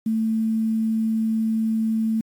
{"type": "tone with quantisation", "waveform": "sine", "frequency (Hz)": 222, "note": "A3", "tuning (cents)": 16, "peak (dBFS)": -19, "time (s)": [0.06, 2.21], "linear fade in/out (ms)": 5, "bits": 8, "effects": ["AAC 64 kbps"]}